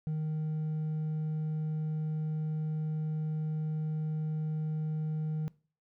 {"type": "tone with hard clipping", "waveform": "sine", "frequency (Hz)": 155.2, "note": "D#3", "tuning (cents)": -4, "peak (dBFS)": -31, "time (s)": [0.07, 5.48], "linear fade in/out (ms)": 0, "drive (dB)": 2, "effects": ["noise-tail reverb RT60 0.4 s tail -22 dB re dry"]}